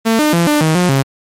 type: tone with pitch steps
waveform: sawtooth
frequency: 225.2 / 302.5 / 170.1 / 297.7 / 158 / 178.9 / 135.8 Hz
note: A3 / D#4 / F3 / D4 / D#3 / F3 / C#3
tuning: +40 / -49 / -45 / +24 / +27 / +42 / -35 cents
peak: -6 dBFS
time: 0.05-1.03 s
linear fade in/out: 20 ms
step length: 140 ms
effects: MP3 64 kbps